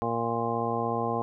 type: harmonic tone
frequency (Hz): 116.54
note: A#2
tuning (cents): 0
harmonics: 1 / 2 / 3 / 4 / 5 / 6 / 7 / 9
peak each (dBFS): -36 / -34 / -37 / -32 / -38 / -34 / -33 / -33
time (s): 0.02-1.22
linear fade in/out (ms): 0
effects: none